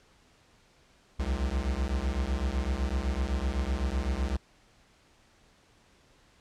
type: beating tone pair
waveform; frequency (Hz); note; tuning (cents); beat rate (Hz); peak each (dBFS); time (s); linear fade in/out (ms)
square; 61.74 / 69.64; B1 / C#2; 0 / +9; 7.9; -31 / -31; 1.19-4.37; 10
effects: pink hiss -62 dBFS RMS until 6.4 s + low-pass 7000 Hz 12 dB/octave